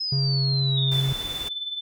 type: exponential sweep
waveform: sine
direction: down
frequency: 5150 to 3456 Hz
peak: -25 dBFS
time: 0-1.02 s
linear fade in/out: 10 ms
type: tone with pitch glide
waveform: triangle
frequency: 136.5 to 134.7 Hz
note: C#3 to C#3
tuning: -26 to -49 cents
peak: -19 dBFS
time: 0.12-1.13 s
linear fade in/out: 5 ms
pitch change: -23 cents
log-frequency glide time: 0.26-0.87 s
type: tone with tremolo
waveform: sine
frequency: 3520 Hz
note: A7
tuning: in tune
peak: -26 dBFS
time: 0.77-1.81 s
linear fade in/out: 5 ms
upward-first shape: sine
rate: 19 Hz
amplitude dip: 60%
type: noise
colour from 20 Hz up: pink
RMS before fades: -37 dBFS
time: 0.91-1.49 s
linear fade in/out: 10 ms
effects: none